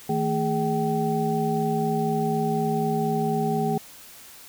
sine tone cluster, 160.1 / 224.2 / 414.2 / 768 Hz, D#3 / A3 / G#4 / G5, +50 / +33 / -5 / -36 cents, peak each -27 dBFS, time 0.09-3.78 s, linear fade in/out 5 ms, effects white hiss -46 dBFS RMS until 4.48 s

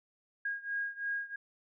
sine beating tone pair, 1632 / 1635 Hz, G#6 / G#6, -31 / -28 cents, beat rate 3 Hz, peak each -36 / -38 dBFS, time 0.45-1.36 s, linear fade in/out 5 ms, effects none

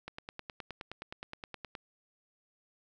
click train, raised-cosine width 0.3 ms, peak -25 dBFS, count 17, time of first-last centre 0.08-1.752 s, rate 9.57 Hz, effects none

